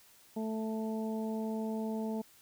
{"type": "harmonic tone", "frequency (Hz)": 220, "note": "A3", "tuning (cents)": 0, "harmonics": [1, 2, 3, 4], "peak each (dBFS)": [-34, -40, -44, -46], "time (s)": [0.36, 2.22], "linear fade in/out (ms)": 10, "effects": ["white hiss -61 dBFS RMS until 2.41 s"]}